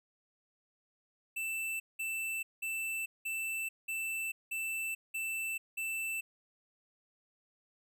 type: tone bursts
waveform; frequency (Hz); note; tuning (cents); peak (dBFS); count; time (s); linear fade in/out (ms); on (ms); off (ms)
square; 2660; E7; +15; -35; 8; 1.36-6.21; 10; 440; 190
effects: none